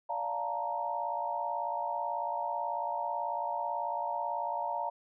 sine chord, Bb major seventh, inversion first, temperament just, 582.7 / 699.2 / 874.1 / 932.3 Hz, D5 / F5 / A5 / Bb5, -14 / +2 / -12 / 0 cents, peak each -40 / -37 / -39 / -34 dBFS, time 0.09-4.9 s, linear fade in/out 10 ms, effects none

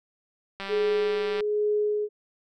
click train, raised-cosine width 0.3 ms, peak -19 dBFS, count 159, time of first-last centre 0.6-1.406 s, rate 196 Hz
sine tone with tremolo, 419.5 Hz, G#4, 17 cents sharp, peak -21 dBFS, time 0.68-2.09 s, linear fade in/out 50 ms, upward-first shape sine, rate 1.2 Hz, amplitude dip 40%
effects none

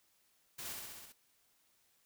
white noise with echo, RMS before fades -45 dBFS, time 0.58-0.73 s, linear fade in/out 10 ms, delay 66 ms, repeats 6, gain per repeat -2 dB, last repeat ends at 1.126 s, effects white hiss -73 dBFS RMS until 2.05 s

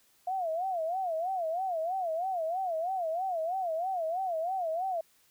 sine tone with vibrato, 700 Hz, F5, 4 cents sharp, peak -29 dBFS, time 0.27-5.01 s, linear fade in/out 5 ms, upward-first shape sine, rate 3.1 Hz, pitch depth 170 cents each way, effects white hiss -66 dBFS RMS until 5.3 s

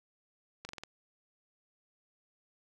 slowing click train, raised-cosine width 0.2 ms, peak -25 dBFS, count 5, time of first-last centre 0.65-0.836 s, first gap 40 ms, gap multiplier 1.1, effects none

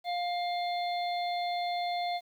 harmonic tone, 704 Hz, F5, 14 cents sharp, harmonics 1 / 3 / 5 / 6, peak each -30 / -41 / -42 / -43 dBFS, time 0.04-2.21 s, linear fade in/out 50 ms, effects 10-bit

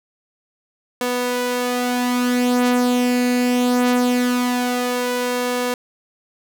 sawtooth tone with flanger, 246.9 Hz, B3, in tune, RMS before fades -19 dBFS, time 1.01-5.74 s, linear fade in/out 2 ms, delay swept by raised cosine 1.8 to 4.5 ms, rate 0.22 Hz, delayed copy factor +0.55, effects none

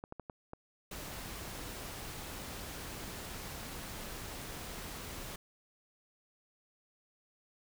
clicks, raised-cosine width 1 ms, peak -29 dBFS, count 5, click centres 0.039 / 0.124 / 0.197 / 0.298 / 0.534 s
pink noise, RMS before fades -44 dBFS, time 0.91-5.36 s, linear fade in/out 5 ms
effects none

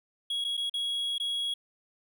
triangle tone with dropouts, 3322 Hz, G#7, in tune, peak -27 dBFS, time 0.3-1.54 s, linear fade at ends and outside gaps 5 ms, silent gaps 0.443-0.447 / 0.57-0.575 / 0.697-0.739 / 1.182-1.199 s, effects none

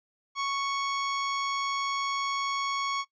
sawtooth tone, 1108.7 Hz, C#6, in tune, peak -24 dBFS, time 0.35-3.05 s, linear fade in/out 50 ms, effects noise-tail reverb RT60 0.1 s tail -21 dB re dry + resampled to 16000 Hz

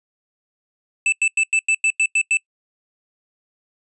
square tone bursts, 2637 Hz, E7, in tune, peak -15 dBFS, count 9, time 1.06-2.371 s, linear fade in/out 2 ms, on 63 ms, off 93 ms, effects noise-tail reverb RT60 0.1 s tail -25 dB re dry + resampled to 22050 Hz

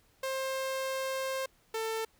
sawtooth tone pair in turn, 530 / 445.7 Hz, C5 / A4, +22 / +22 cents, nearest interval minor third, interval 300 cents, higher first, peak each -28 dBFS, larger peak neither, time 0.23-1.46 / 1.74-2.05 s, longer first, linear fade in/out 5 ms, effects pink hiss -67 dBFS RMS until 2.19 s

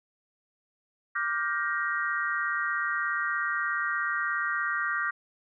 sine chord, G minor seventh, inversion second, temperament just, 1176 / 1411.2 / 1568 / 1881.6 Hz, D6 / F6 / G6 / Bb6, +2 / +18 / 0 / +16 cents, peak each -32 dBFS, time 1.15-5.11 s, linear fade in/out 10 ms, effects none

